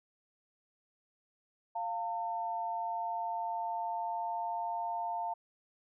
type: tone pair together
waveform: sine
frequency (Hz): 698.5 / 900.1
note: F5 / A5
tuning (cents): 0 / +39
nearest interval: major third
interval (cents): 439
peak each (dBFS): -37 / -35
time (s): 1.75-5.34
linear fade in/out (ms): 10
effects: none